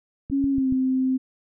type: click train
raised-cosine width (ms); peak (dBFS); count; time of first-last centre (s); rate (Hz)
5; -21; 4; 0.3-0.724; 7.07
type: tone with pitch glide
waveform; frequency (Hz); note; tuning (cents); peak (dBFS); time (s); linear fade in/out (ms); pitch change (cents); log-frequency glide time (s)
sine; 275.8 to 260.3; C#4 to C4; -9 to -9; -19; 0.31-1.18; 20; -100; 0.5-0.69
effects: none